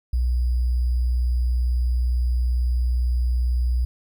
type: tone with sample-and-hold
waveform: sine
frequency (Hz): 61.1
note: B1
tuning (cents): -18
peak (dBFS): -18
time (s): 0.13-3.85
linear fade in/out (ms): 5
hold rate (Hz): 4900
effects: none